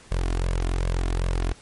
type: tone with flanger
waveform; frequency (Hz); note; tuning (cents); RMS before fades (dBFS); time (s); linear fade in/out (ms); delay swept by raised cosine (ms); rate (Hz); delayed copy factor
sawtooth; 43.77; F1; +5; -24; 0.11-1.53; 10; 1.8 to 2.9; 2.6; +0.6
effects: pink hiss -50 dBFS RMS until 1.61 s + MP3 48 kbps